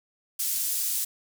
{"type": "high-pass noise", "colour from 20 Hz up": "pink", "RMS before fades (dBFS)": -28, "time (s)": [0.39, 1.05], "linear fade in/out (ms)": 10, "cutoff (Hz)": 7900, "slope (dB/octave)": 12, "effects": []}